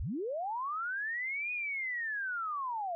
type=linear two-way sweep; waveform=sine; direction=up then down; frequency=40 to 2489 to 659 Hz; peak=-33 dBFS; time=0-2.95 s; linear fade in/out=0 ms; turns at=1.52 s; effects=none